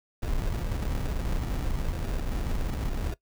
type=noise with sample-and-hold; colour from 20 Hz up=brown; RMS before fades=-29 dBFS; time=0.22-3.14 s; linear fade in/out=2 ms; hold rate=1050 Hz; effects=noise-tail reverb RT60 0.1 s tail -20 dB re dry